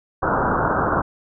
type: low-pass noise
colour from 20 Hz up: white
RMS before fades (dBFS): -20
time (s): 0.22-1.02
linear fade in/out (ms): 10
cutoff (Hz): 1500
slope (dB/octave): 96
effects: none